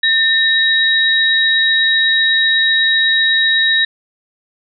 sine tone pair together, 1804 / 3823 Hz, A6 / A#7, +43 / +43 cents, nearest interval octave + minor second, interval 1300 cents, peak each -13 dBFS, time 0.03-3.85 s, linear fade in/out 5 ms, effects none

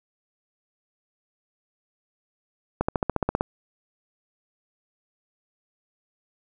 accelerating click train, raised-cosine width 1 ms, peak -8 dBFS, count 10, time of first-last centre 2.81-3.409 s, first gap 75 ms, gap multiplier 0.97, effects none

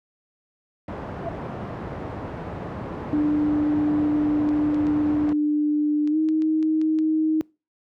pink low-pass noise, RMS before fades -31 dBFS, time 0.88-5.33 s, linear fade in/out 2 ms, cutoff 1000 Hz, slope 12 dB/octave
sine tone with exponential growth, 671 Hz, E5, 31 cents sharp, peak -22 dBFS, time 1.18-1.29 s, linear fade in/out 5 ms, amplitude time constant 22 ms
sine tone with pitch glide, 298.6 to 313.8 Hz, D4 to D#4, +29 to +15 cents, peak -18 dBFS, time 3.13-7.41 s, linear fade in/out 0 ms, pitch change +86 cents, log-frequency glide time 6.1-6.17 s
clicks, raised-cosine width 0.2 ms, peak -27 dBFS, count 10, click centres 4.49 / 4.745 / 4.869 / 5.292 / 6.075 / 6.288 / 6.421 / 6.628 / 6.815 / 6.988 s
effects noise-tail reverb RT60 0.3 s tail -25 dB re dry + high-pass 80 Hz 12 dB/octave

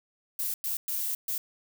violet noise bursts at uneven times, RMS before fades -31 dBFS, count 4, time 0.39-0.54 / 0.64-0.77 / 0.88-1.15 / 1.28-1.38 s, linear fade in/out 2 ms, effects none

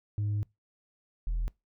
sine tone pair in turn, 103.83 / 41.2 Hz, G#2 / E1, 0 / 0 cents, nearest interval octave + major third, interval 1600 cents, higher first, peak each -25 dBFS, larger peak neither, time 0.18-0.43 / 1.27-1.48 s, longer first, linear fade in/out 0 ms, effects noise-tail reverb RT60 0.2 s tail -25 dB re dry + tanh soft clip ceiling -26 dBFS

